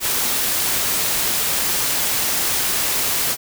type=noise; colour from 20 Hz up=white; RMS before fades=-20 dBFS; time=0-3.37 s; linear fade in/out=50 ms; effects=none